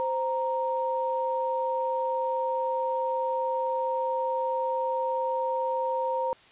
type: tone pair together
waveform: sine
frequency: 521.1 / 932.3 Hz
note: C5 / A#5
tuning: -7 / 0 cents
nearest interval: minor seventh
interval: 1007 cents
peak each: -28 dBFS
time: 0-6.33 s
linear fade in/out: 0 ms
effects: white hiss -55 dBFS RMS until 6.51 s + resampled to 8000 Hz